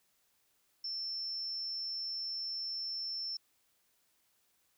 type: tone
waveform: sine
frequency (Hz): 5360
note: E8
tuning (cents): +28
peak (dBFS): -36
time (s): 0.84-3.37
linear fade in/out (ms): 5
effects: white hiss -74 dBFS RMS until 4.77 s